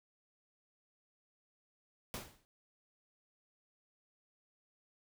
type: noise with exponential decay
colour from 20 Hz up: pink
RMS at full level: -39 dBFS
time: 2.14-2.45 s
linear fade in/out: 0 ms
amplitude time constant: 66 ms
effects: none